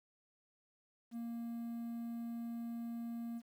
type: tone with quantisation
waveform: triangle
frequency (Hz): 233.1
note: A#3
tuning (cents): 0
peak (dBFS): -38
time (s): 1.11-3.42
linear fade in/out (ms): 50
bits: 11
effects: none

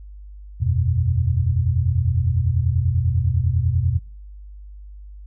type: chord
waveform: sine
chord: E suspended second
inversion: none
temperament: equal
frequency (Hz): 82.41 / 92.5 / 123.47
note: E2 / F#2 / B2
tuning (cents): 0 / 0 / 0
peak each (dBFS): -21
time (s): 0.6-3.99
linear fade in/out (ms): 20
effects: noise-tail reverb RT60 0.4 s tail -25 dB re dry + added 50 Hz sine -36 dBFS peak until 5.26 s

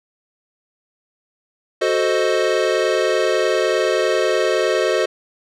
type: chord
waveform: square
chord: F# diminished seventh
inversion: none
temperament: equal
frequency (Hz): 370 / 440 / 523.3 / 622.3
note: F#4 / A4 / C5 / Eb5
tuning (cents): 0 / 0 / 0 / 0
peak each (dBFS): -22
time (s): 1.81-5.06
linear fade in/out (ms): 10
effects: low-pass 6000 Hz 12 dB/octave

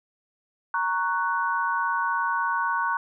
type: chord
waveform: sine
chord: F# major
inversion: first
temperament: equal with one note detuned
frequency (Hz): 932.3 / 1108.7 / 1486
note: A#5 / C#6 / F#6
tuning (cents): 0 / 0 / +7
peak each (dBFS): -27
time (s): 0.74-2.97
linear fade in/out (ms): 2
effects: none

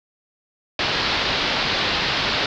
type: low-pass noise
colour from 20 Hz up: white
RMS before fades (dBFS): -22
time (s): 0.79-2.46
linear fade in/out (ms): 2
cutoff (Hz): 4700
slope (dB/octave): 48
effects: none

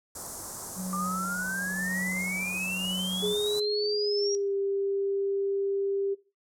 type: band-stop noise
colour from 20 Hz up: white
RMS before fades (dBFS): -35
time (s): 0.15-3.6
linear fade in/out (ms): 5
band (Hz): 1200 to 6300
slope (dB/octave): 24
type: tone with tremolo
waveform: triangle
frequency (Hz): 185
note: F#3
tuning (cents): 0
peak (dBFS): -28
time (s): 0.75-3.36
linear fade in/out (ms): 50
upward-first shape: sine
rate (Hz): 0.98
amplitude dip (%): 50
type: exponential sweep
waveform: sine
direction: up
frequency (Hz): 1174.7 to 5720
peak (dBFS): -30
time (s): 0.93-4.35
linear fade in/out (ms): 0
type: tone with pitch glide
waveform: sine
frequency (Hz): 417 to 395.4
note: G#4 to G4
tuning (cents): +7 to +15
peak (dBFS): -26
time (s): 3.22-6.15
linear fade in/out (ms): 20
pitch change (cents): -92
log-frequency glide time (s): 3.95-4.54
effects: noise-tail reverb RT60 0.3 s tail -18 dB re dry + low-pass 10000 Hz 12 dB/octave

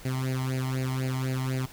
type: tone with flanger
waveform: sawtooth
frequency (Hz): 130.3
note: C3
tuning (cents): -7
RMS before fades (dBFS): -29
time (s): 0.05-1.66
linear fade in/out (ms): 5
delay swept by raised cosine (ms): 0.43 to 0.99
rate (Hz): 4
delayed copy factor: +0.95
effects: pink hiss -48 dBFS RMS until 1.72 s

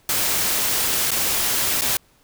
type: noise with dropouts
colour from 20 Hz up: white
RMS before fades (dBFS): -21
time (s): 0.09-1.97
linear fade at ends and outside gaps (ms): 2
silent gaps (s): 1.107-1.115 / 1.811-1.818
effects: pink hiss -58 dBFS RMS until 2.23 s

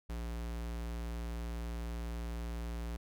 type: tone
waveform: square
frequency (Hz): 58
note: A#1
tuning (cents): -8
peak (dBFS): -38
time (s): 0.09-2.97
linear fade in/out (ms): 10
effects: none

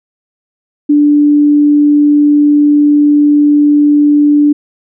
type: tone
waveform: sine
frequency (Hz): 293.4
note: D4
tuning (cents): -2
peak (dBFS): -4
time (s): 0.89-4.53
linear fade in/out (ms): 10
effects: none

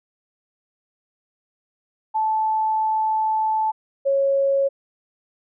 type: tone pair in turn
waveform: sine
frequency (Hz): 873 / 550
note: A5 / C#5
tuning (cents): -14 / -14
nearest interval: minor sixth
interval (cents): 800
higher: first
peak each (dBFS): -18 / -16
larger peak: second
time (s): 2.14-3.72 / 4.05-4.69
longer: first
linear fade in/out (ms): 20
effects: none

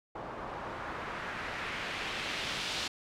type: noise with low-pass filter sweep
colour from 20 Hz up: white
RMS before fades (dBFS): -38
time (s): 0.15-2.88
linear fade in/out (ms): 5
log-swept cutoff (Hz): 860 to 4200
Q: 1.3
effects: none

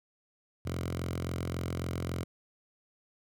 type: tone with high-pass filter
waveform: 5% pulse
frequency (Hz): 43.65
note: F1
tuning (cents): 0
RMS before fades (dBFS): -35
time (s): 0.65-2.24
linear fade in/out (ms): 10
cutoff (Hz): 100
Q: 6
effects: none

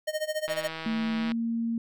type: tone with tremolo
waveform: square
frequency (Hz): 617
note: D#5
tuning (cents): -15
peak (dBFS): -26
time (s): 0.07-0.68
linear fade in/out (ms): 10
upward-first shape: sine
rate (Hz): 14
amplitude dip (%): 90
type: click train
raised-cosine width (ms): 0.3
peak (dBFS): -20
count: 136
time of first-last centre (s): 0.48-1.319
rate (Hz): 161
type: tone with pitch glide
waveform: sine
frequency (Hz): 223.9 to 230.3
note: A3 to A#3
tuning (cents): +30 to -21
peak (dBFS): -26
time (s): 0.86-1.78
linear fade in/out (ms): 2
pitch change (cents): +49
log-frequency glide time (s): 1.17-1.32
effects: none

